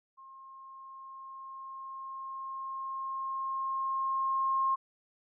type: tone with level ramp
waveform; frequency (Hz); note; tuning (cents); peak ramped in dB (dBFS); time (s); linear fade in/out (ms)
sine; 1069; C6; +37; -49 to -25; 0.17-4.76; 20
effects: none